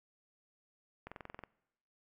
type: click train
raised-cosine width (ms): 0.5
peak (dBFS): -30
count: 9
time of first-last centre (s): 1.07-1.437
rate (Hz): 21.8
effects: noise-tail reverb RT60 0.9 s tail -23 dB re dry